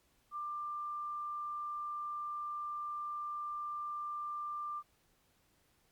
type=tone; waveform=sine; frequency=1188 Hz; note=D6; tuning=20 cents sharp; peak=-37 dBFS; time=0.31-4.83 s; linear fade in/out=50 ms; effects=pink hiss -72 dBFS RMS until 5.91 s + MP3 96 kbps